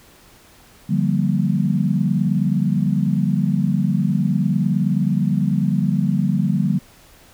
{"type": "chord", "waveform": "sine", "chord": "G minor seventh", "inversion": "second", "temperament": "just", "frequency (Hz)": [147, 176.4, 196, 235.2], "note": ["D3", "F3", "G3", "Bb3"], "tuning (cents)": [2, 18, 0, 16], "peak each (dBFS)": [-21, -21, -20, -24], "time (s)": [0.89, 6.79], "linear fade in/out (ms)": 10, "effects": ["pink hiss -49 dBFS RMS until 7.33 s"]}